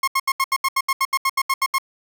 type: tone bursts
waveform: 30% pulse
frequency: 1077 Hz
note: C6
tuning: 50 cents sharp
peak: -14 dBFS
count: 15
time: 0.03-1.784 s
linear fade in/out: 5 ms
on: 46 ms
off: 76 ms
effects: none